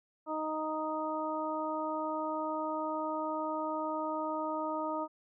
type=harmonic tone; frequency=311.1 Hz; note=D#4; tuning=in tune; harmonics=1 / 2 / 3 / 4; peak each=-38 / -37 / -37 / -39 dBFS; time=0.26-5.08 s; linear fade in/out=50 ms; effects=none